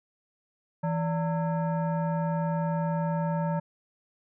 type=tone with frequency modulation; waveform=sine; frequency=165.2 Hz; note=E3; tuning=4 cents sharp; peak=-25 dBFS; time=0.83-3.6 s; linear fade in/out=10 ms; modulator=745 Hz; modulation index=0.85; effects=none